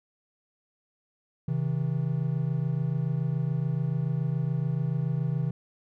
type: tone pair together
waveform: triangle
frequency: 132.88 / 159.9 Hz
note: C3 / D#3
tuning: +27 / +48 cents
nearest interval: minor third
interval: 321 cents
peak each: -26 dBFS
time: 1.48-5.51 s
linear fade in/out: 5 ms
effects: none